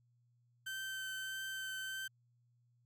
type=tone with vibrato; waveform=30% pulse; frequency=1544 Hz; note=G6; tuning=27 cents flat; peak=-38 dBFS; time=0.66-2.08 s; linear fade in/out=10 ms; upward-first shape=triangle; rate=1.6 Hz; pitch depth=10 cents each way; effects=added 120 Hz sine -70 dBFS peak until 2.85 s